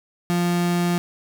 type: tone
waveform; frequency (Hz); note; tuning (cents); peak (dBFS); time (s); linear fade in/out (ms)
35% pulse; 174.61; F3; 0; -17; 0.3-0.98; 0
effects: none